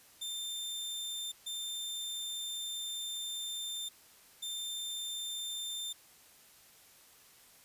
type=tone bursts at uneven times; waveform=sawtooth; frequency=3585 Hz; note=A7; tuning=32 cents sharp; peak=-34 dBFS; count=3; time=0.21-1.32 / 1.46-3.89 / 4.42-5.93 s; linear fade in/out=10 ms; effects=white hiss -60 dBFS RMS until 7.64 s + resampled to 32000 Hz